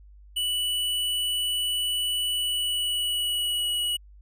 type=tone with pitch glide; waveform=square; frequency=2960 to 2923 Hz; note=F#7 to F#7; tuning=0 to -22 cents; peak=-25 dBFS; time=0.36-3.97 s; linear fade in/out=10 ms; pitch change=-22 cents; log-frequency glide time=2.32-3.75 s; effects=added 50 Hz sine -47 dBFS peak until 4.21 s